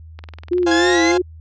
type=click train; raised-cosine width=0.3 ms; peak=-21 dBFS; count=13; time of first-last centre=0.19-0.778 s; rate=20.4 Hz
type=tone with vibrato; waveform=sine; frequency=345.1 Hz; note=F4; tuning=21 cents flat; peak=-14 dBFS; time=0.51-1.22 s; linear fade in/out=10 ms; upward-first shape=sine; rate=3.3 Hz; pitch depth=80 cents each way
type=chord; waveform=30% pulse; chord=F minor; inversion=second; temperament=equal; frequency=523.3 / 698.5 / 830.6 Hz; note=C5 / F5 / Ab5; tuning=0 / 0 / 0 cents; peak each=-21 dBFS; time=0.66-1.18 s; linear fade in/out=10 ms
type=exponential sweep; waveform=sawtooth; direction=up; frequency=1658 to 2100 Hz; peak=-15 dBFS; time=0.71-1.12 s; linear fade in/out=5 ms
effects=added 80 Hz sine -36 dBFS peak until 1.4 s + resampled to 16000 Hz